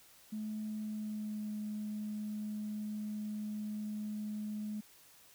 sine tone with pitch glide, 214.5 to 211.3 Hz, A3 to G#3, -44 to +30 cents, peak -36 dBFS, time 0.32-4.81 s, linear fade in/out 10 ms, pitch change -26 cents, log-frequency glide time 0.71-1.49 s, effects tanh soft clip ceiling -32 dBFS + white hiss -61 dBFS RMS until 5.34 s

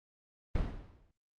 brown noise with exponential decay, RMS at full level -29 dBFS, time 0.55-1.11 s, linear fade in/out 5 ms, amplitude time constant 120 ms, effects low-pass 4000 Hz 12 dB/octave + Opus 32 kbps

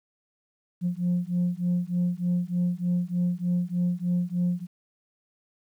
sine beating tone pair, 175.3 / 178.6 Hz, F3 / F3, +7 / +39 cents, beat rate 3.3 Hz, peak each -25 dBFS, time 0.81-4.67 s, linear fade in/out 50 ms, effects tanh soft clip ceiling -19 dBFS + 10-bit

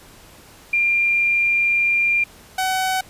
sine / sawtooth tone pair in turn, 2391 / 753.1 Hz, D7 / F#5, +30 / +30 cents, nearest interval octave + minor sixth, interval 2000 cents, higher first, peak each -15 dBFS, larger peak neither, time 0.73-2.24 / 2.58-3.01 s, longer first, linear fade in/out 5 ms, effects pink hiss -46 dBFS RMS until 3.09 s + resampled to 32000 Hz

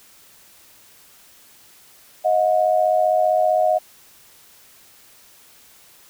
sine tone pair together, 628.6 / 724 Hz, D#5 / F#5, +18 / -38 cents, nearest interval major second, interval 244 cents, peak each -17 / -18 dBFS, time 2.24-3.79 s, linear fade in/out 20 ms, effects white hiss -50 dBFS RMS until 6.09 s

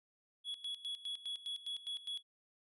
triangle tone with tremolo, 3367 Hz, G#7, 23 cents sharp, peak -37 dBFS, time 0.44-2.23 s, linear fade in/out 50 ms, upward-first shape square, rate 4.9 Hz, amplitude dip 80%, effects resampled to 32000 Hz

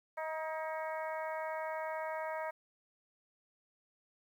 harmonic tone with a mistuned harmonic, 315.6 Hz, D#4, 25 cents sharp, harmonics 2 / 3 / 4 / 5 / 6 / 7, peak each -39 / -41 / -47 / -48 / -49 / -50 dBFS, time 0.17-2.51 s, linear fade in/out 10 ms, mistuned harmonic 5, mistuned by +29 cents, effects 11-bit

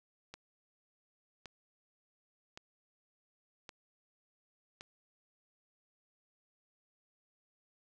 click train, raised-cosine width 0.2 ms, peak -29 dBFS, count 5, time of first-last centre 0.34-4.809 s, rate 0.895 Hz, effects none

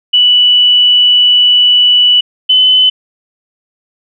sine tone pair in turn, 2960 / 3024 Hz, F#7 / F#7, 0 / +37 cents, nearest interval unison, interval 37 cents, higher second, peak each -4 dBFS, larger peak neither, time 0.13-2.21 / 2.49-2.9 s, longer first, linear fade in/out 10 ms, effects none

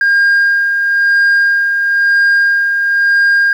sine tone with tremolo, 1612 Hz, G6, 48 cents sharp, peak -4 dBFS, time 0.01-3.53 s, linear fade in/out 2 ms, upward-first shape sine, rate 1 Hz, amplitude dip 50%, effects tanh soft clip ceiling -6 dBFS + 7-bit

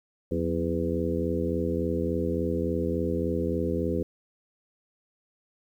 harmonic tone with a mistuned harmonic, 83.5 Hz, E2, 23 cents sharp, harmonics 1 / 2 / 3 / 4 / 5 / 6, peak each -32 / -32 / -32 / -32 / -32 / -32 dBFS, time 0.31-4.03 s, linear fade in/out 5 ms, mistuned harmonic 2, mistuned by +83 cents, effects 10-bit

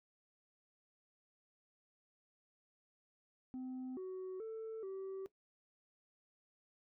sine tone with pitch steps, 256.8 / 373.5 / 444.2 / 384.5 Hz, C4 / F#4 / A4 / G4, -32 / +16 / +16 / -33 cents, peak -39 dBFS, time 3.54-5.26 s, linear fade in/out 0 ms, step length 430 ms, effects noise-tail reverb RT60 0.1 s tail -18 dB re dry + tanh soft clip ceiling -41 dBFS

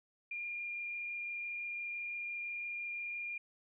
sine tone with frequency modulation, 2408 Hz, D7, 43 cents sharp, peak -38 dBFS, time 0.31-3.38 s, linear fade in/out 5 ms, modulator 25.9 Hz, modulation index 0.87, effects none

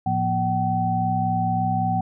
sine tone cluster, 110.3 / 173.9 / 239.3 / 761 Hz, A2 / F3 / A#3 / F#5, +5 / -7 / +46 / +48 cents, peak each -26 / -26 / -30 / -22 dBFS, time 0.06-2.01 s, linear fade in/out 5 ms, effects none

